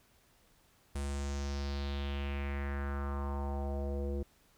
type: tone with low-pass filter sweep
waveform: square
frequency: 70.2 Hz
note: C#2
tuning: 22 cents sharp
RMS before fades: -36 dBFS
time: 0.95-4.23 s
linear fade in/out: 5 ms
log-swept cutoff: 9600 to 420 Hz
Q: 3.2
effects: pink hiss -67 dBFS RMS until 4.57 s